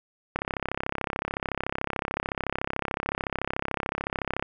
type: click train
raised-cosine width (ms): 0.5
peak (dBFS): -12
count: 138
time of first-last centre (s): 0.36-4.425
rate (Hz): 33.7
effects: none